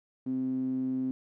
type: tone with band-pass filter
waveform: sawtooth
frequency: 130 Hz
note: C3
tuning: 11 cents flat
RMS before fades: -31 dBFS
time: 0.26-1.11 s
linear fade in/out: 0 ms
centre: 260 Hz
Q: 9.5
effects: none